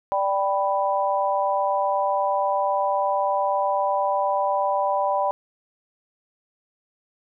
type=chord; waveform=sine; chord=G major; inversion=second; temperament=equal; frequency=587.3 / 784 / 987.8 Hz; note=D5 / G5 / B5; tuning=0 / 0 / 0 cents; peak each=-24 dBFS; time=0.12-5.31 s; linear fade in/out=0 ms; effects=none